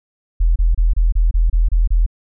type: tone bursts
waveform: sine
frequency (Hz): 41.18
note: E1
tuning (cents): -1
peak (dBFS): -10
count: 9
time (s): 0.4-2.064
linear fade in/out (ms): 10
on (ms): 160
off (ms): 28
effects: none